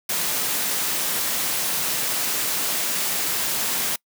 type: high-pass noise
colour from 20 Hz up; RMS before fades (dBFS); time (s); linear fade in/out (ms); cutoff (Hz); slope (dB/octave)
white; -24; 0.09-3.96; 5; 120; 24
effects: noise-tail reverb RT60 0.1 s tail -25 dB re dry